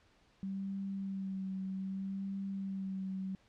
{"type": "tone with vibrato", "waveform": "sine", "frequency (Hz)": 192.9, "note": "G3", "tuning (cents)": -28, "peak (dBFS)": -36, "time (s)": [0.43, 3.35], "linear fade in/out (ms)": 0, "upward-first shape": "sine", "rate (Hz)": 0.64, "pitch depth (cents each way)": 25, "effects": ["pink hiss -68 dBFS RMS until 3.48 s", "low-pass 5000 Hz 12 dB/octave"]}